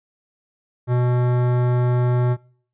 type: tone with hard clipping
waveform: sine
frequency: 123.3 Hz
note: B2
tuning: 2 cents flat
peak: -18 dBFS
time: 0.87-2.37 s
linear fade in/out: 50 ms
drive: 17 dB
effects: noise-tail reverb RT60 0.6 s tail -26 dB re dry + resampled to 8000 Hz